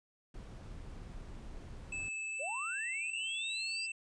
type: noise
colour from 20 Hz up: brown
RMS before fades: -47 dBFS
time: 0.34-2.09 s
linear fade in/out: 5 ms
type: tone with pitch glide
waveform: square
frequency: 2619 to 2669 Hz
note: E7 to E7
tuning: -12 to +21 cents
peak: -38 dBFS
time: 1.92-3.92 s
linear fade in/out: 5 ms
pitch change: +33 cents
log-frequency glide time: 2.31-2.52 s
type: linear sweep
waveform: sine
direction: up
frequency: 493.9 to 4920 Hz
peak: -39 dBFS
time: 2.39-3.87 s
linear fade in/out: 20 ms
effects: resampled to 22050 Hz